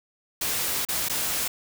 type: noise with dropouts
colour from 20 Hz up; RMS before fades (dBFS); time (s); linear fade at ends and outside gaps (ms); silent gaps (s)
white; -27; 0.41-1.48; 5; 0.851-0.886 / 1.086-1.096
effects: none